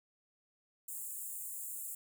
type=high-pass noise; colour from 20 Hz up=pink; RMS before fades=-43 dBFS; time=0.88-1.95 s; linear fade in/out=5 ms; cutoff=7200 Hz; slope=96 dB/octave; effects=none